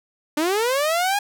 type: linear sweep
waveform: sawtooth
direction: up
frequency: 290 to 830.6 Hz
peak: -15 dBFS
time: 0.37-1.19 s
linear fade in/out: 5 ms
effects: none